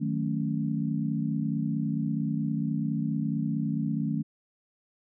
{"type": "chord", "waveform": "sine", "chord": "D# half-diminished seventh", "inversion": "none", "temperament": "equal", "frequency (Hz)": [155.56, 185, 220, 277.2], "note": ["D#3", "F#3", "A3", "C#4"], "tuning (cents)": [0, 0, 0, 0], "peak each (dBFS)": [-30, -35, -30, -33], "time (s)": [0, 4.23], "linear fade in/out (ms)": 20, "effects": []}